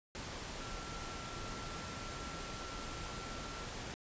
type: tone in noise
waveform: sine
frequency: 1354 Hz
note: E6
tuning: 46 cents sharp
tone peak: -50 dBFS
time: 0.61-3.66 s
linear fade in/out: 0 ms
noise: pink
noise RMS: -44 dBFS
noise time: 0.15-3.94 s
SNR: -9 dB
effects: resampled to 16000 Hz